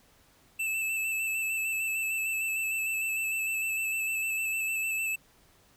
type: tone with vibrato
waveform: square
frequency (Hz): 2637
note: E7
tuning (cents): 0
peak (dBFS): -29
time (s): 0.59-5.16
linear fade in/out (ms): 10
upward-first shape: square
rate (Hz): 6.6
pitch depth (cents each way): 20
effects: pink hiss -62 dBFS RMS until 5.76 s